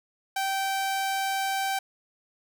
sawtooth tone, 777 Hz, G5, 16 cents flat, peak -22 dBFS, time 0.36-1.79 s, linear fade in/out 5 ms, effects none

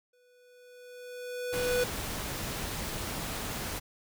square tone with exponential growth, 493.9 Hz, B4, in tune, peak -25 dBFS, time 0.13-1.84 s, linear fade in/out 5 ms, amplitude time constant 370 ms
pink noise, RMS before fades -36 dBFS, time 1.52-3.8 s, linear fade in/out 20 ms
effects none

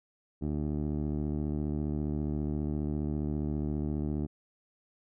15% pulse tone with low-pass filter, 74.8 Hz, D2, 32 cents sharp, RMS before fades -32 dBFS, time 0.41-4.27 s, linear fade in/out 20 ms, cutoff 390 Hz, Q 1.4, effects none

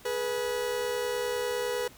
40% pulse tone pair together, 419.4 / 489.3 Hz, G#4 / B4, +17 / -16 cents, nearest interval minor third, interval 267 cents, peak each -33 / -29 dBFS, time 0.05-1.88 s, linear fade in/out 5 ms, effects pink hiss -53 dBFS RMS until 1.97 s

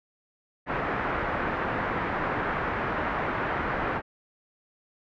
white low-pass noise, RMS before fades -29 dBFS, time 0.66-4.02 s, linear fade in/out 50 ms, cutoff 1700 Hz, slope 24 dB/octave, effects none

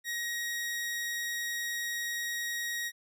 sawtooth tone, 1889 Hz, A#6, 22 cents sharp, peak -29 dBFS, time 0.04-2.92 s, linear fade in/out 50 ms, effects none

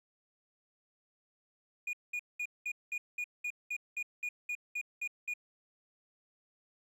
triangle tone bursts, 2446 Hz, D#7, 30 cents flat, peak -32 dBFS, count 14, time 1.87-5.338 s, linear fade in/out 5 ms, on 62 ms, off 200 ms, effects none

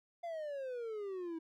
triangle exponential sweep, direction down, 697 to 320 Hz, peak -37 dBFS, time 0.23-1.39 s, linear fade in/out 10 ms, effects none

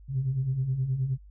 sine beating tone pair, 124.2 / 133.7 Hz, B2 / C3, +10 / +38 cents, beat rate 9.5 Hz, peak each -32 / -25 dBFS, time 0.08-1.18 s, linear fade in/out 50 ms, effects tanh soft clip ceiling -19 dBFS + added 50 Hz sine -47 dBFS peak until 1.3 s

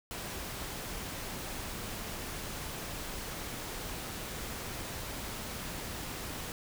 pink noise, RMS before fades -40 dBFS, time 0.11-6.52 s, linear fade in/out 0 ms, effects none

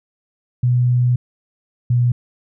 sine tone pair in turn, 123.47 / 121.84 Hz, B2 / B2, 0 / -23 cents, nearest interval unison, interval 23 cents, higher first, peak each -12 dBFS, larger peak neither, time 0.63-1.16 / 1.9-2.12 s, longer first, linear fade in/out 5 ms, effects none

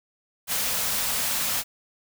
white band-stop noise, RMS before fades -26 dBFS, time 0.47-1.64 s, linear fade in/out 50 ms, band 280 to 430 Hz, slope 96 dB/octave, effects none

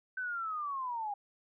sine linear sweep, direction down, 1537 to 797 Hz, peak -34 dBFS, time 0.17-1.14 s, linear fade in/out 5 ms, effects none

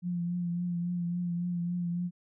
sine tone with vibrato, 174.61 Hz, F3, in tune, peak -29 dBFS, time 0.02-2.11 s, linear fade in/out 50 ms, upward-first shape triangle, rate 3.6 Hz, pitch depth 35 cents each way, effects none

